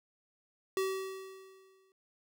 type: tone with exponential decay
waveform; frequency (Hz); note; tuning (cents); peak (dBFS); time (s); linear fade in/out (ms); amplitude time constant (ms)
square; 382.2; G4; -44; -29; 0.77-1.92; 1; 250
effects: none